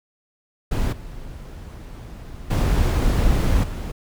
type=noise with level steps; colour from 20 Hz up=brown; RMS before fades=-21 / -36 / -18 / -28 dBFS; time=0.71-3.92 s; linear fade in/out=10 ms; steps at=0.92 / 2.5 / 3.63 s; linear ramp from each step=10 ms; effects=none